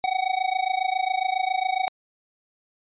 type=tone with amplitude modulation; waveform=square; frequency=752 Hz; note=F#5; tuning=28 cents sharp; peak=-19 dBFS; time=0.04-1.88 s; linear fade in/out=0 ms; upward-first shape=sine; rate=27.3 Hz; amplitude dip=90%; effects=resampled to 8000 Hz